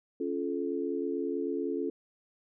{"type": "chord", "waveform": "sine", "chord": "Db augmented", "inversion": "none", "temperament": "just", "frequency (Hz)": [277.2, 346.5, 433.1], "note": ["Db4", "F4", "A4"], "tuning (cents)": [0, -14, -27], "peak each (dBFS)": -34, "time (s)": [0.2, 1.9], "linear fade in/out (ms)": 5, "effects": []}